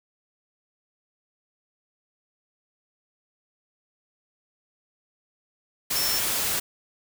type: tone in noise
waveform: sine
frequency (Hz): 5400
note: E8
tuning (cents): +41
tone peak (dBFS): -27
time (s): 5.95-6.19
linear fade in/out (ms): 10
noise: white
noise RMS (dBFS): -26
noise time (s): 5.9-6.6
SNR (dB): -4
effects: none